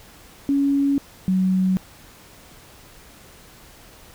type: tone pair in turn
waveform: sine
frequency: 279.6 / 187 Hz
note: C#4 / F#3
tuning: +15 / +19 cents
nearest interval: perfect fifth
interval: 696 cents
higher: first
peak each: -16 dBFS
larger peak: neither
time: 0.49-0.98 / 1.28-1.77 s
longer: neither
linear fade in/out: 0 ms
effects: pink hiss -47 dBFS RMS until 4.14 s